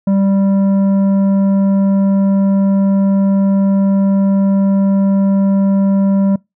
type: tone with tanh clipping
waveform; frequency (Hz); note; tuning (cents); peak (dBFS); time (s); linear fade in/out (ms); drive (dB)
sine; 196; G3; 0; -11; 0.07-6.36; 5; 9
effects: noise-tail reverb RT60 0.2 s tail -25 dB re dry